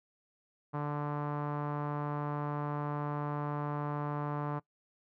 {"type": "tone with low-pass filter", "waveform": "sawtooth", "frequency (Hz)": 146.83, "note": "D3", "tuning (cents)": 0, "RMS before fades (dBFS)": -35, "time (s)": [0.73, 4.6], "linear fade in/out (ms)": 20, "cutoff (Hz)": 1100, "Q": 2.5, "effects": ["noise-tail reverb RT60 0.1 s tail -21 dB re dry"]}